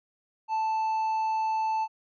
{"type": "tone", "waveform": "triangle", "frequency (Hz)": 880, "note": "A5", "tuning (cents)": 0, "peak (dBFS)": -23, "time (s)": [0.48, 1.88], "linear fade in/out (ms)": 50, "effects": ["resampled to 16000 Hz"]}